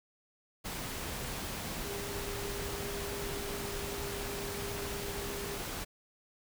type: tone in noise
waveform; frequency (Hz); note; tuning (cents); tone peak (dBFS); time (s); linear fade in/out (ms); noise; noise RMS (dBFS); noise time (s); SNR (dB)
sine; 402.3; G4; +45; -41; 1.83-5.59; 20; pink; -39; 0.64-5.85; -5
effects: none